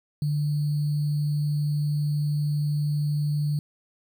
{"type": "tone with sample-and-hold", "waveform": "sine", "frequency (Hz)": 147.9, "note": "D3", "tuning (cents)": 13, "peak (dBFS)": -22, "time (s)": [0.22, 3.59], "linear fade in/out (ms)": 2, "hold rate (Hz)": 4410, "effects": []}